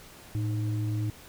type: tone pair together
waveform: sine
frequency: 110 / 309.5 Hz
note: A2 / D#4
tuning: 0 / -9 cents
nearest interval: octave + tritone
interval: 1791 cents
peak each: -26 / -35 dBFS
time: 0.35-1.1 s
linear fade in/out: 0 ms
effects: tanh soft clip ceiling -21 dBFS + pink hiss -50 dBFS RMS until 1.28 s